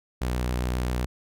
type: tone with vibrato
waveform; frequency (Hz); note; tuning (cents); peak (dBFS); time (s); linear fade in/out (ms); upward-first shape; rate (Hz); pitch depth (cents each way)
sawtooth; 61.7; B1; -1; -21; 0.21-1.06; 10; sine; 7.6; 17
effects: none